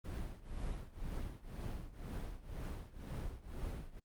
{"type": "noise with tremolo", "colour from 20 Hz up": "brown", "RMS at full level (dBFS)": -39, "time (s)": [0.04, 4], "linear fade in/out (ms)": 10, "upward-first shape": "triangle", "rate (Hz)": 2, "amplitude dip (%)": 90, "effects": ["Opus 32 kbps"]}